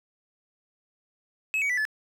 triangle tone with pitch steps, 2576 / 2256 / 1974.9 / 1729.2 Hz, E7 / C#7 / B6 / A6, -41 / +30 / -1 / -31 cents, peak -22 dBFS, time 1.54-1.852 s, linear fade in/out 0 ms, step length 78 ms, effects none

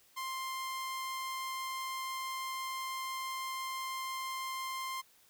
sawtooth tone, 1051 Hz, C6, 7 cents sharp, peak -33 dBFS, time 0.16-5.02 s, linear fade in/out 20 ms, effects white hiss -65 dBFS RMS until 5.29 s

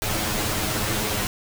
pink noise with comb filter, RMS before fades -25 dBFS, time 0.02-1.27 s, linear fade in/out 0 ms, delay 9.5 ms, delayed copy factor +0.85, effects none

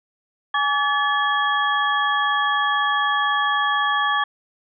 sine tone cluster, 832 / 1146 / 1722 / 3291 Hz, G#5 / D6 / A6 / G#7, +3 / -43 / -38 / -16 cents, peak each -25 / -21 / -22 / -28 dBFS, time 0.54-4.24 s, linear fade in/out 5 ms, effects none

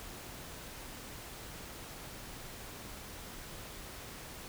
silence, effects pink hiss -47 dBFS RMS until 4.48 s

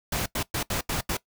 pink noise bursts at uneven times, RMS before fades -28 dBFS, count 6, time 0.12-0.26 / 0.35-0.43 / 0.54-0.63 / 0.7-0.81 / 0.89-1.01 / 1.09-1.17 s, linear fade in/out 5 ms, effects noise-tail reverb RT60 0.1 s tail -19 dB re dry

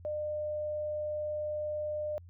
sine tone, 603 Hz, D5, 46 cents sharp, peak -32 dBFS, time 0.05-2.18 s, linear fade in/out 0 ms, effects added 87 Hz sine -49 dBFS peak until 2.29 s

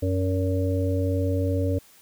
harmonic tone with a mistuned harmonic, 93 Hz, F#2, 9 cents sharp, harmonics 1 / 3 / 5 / 6, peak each -23 / -28 / -30 / -31 dBFS, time 0.02-1.79 s, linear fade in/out 10 ms, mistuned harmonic 6, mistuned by +30 cents, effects white hiss -54 dBFS RMS until 2.01 s

